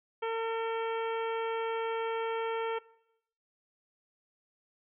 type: harmonic tone with a mistuned harmonic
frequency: 453.2 Hz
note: A#4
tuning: 49 cents flat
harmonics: 1 / 2 / 3 / 4 / 5 / 6 / 7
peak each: -32 / -36 / -40 / -47 / -45 / -50 / -48 dBFS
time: 0.22-2.79 s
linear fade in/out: 10 ms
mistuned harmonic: 6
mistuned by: -21 cents
effects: noise-tail reverb RT60 0.8 s tail -21 dB re dry